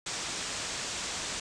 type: low-pass noise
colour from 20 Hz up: white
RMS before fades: -36 dBFS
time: 0.06-1.4 s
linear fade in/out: 5 ms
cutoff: 8200 Hz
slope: 48 dB/octave
effects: resampled to 22050 Hz